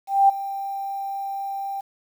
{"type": "tone with ADSR envelope", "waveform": "sine", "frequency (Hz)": 788, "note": "G5", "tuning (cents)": 9, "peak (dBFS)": -10, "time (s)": [0.07, 1.81], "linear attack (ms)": 220, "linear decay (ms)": 11, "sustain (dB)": -16, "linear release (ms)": 9, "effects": ["8-bit"]}